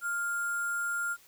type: tone with sample-and-hold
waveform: sine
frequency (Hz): 1400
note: F6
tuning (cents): +4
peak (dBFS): -29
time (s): 0.01-1.17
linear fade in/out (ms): 50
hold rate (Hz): 8820
effects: white hiss -59 dBFS RMS until 1.27 s